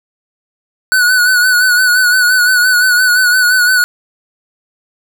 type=tone with vibrato; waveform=square; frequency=1482 Hz; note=F#6; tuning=2 cents sharp; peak=-8 dBFS; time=0.92-3.84 s; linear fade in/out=0 ms; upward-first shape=sine; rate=5.8 Hz; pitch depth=47 cents each way; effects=none